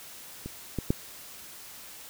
clicks, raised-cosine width 3 ms, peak -23 / -16 / -10 dBFS, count 3, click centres 0.46 / 0.787 / 0.905 s, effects white hiss -46 dBFS RMS until 2.09 s

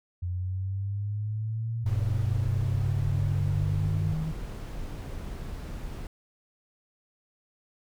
sine linear sweep, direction up, 88 to 159.1 Hz, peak -28 dBFS, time 0.22-4.32 s, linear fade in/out 10 ms
sine tone, 98 Hz, G2, in tune, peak -26 dBFS, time 1.84-4.13 s, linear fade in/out 10 ms
brown noise, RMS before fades -36 dBFS, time 1.86-6.07 s, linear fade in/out 2 ms
effects none

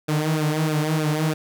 sawtooth tone with flanger, 154.4 Hz, D#3, 13 cents flat, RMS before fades -22 dBFS, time 0.08-1.34 s, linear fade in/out 10 ms, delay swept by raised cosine 0.96 to 5.76 ms, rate 3.2 Hz, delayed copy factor -0.8, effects none

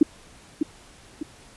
sine tone with echo, 303.6 Hz, D#4, 42 cents flat, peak -9 dBFS, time 0.01-0.03 s, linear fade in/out 5 ms, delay 600 ms, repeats 2, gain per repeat -8 dB, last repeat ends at 1.23 s, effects pink hiss -50 dBFS RMS until 1.56 s + resampled to 24000 Hz

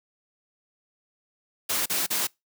white noise bursts, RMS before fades -26 dBFS, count 3, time 1.69-2.272 s, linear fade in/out 10 ms, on 170 ms, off 36 ms, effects noise-tail reverb RT60 0.2 s tail -25 dB re dry + high-pass 150 Hz 12 dB/octave

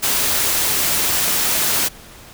white noise, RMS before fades -18 dBFS, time 0.02-1.89 s, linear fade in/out 20 ms, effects pink hiss -41 dBFS RMS until 2.33 s

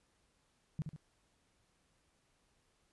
sine tone with echo, 153.4 Hz, D#3, 24 cents flat, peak -33 dBFS, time 0.79-0.82 s, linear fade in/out 0 ms, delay 71 ms, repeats 2, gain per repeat -6 dB, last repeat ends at 0.962 s, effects pink hiss -75 dBFS RMS until 2.92 s + resampled to 24000 Hz

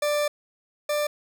40% pulse tone pair in turn, 590 / 592.6 Hz, D5 / D5, +8 / +15 cents, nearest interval unison, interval 7 cents, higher second, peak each -21 / -22 dBFS, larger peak first, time 0.02-0.28 / 0.89-1.07 s, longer first, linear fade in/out 5 ms, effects none

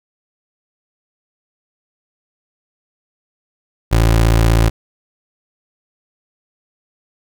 25% pulse tone, 56.1 Hz, A1, 34 cents sharp, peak -6 dBFS, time 3.91-4.7 s, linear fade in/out 20 ms, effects none

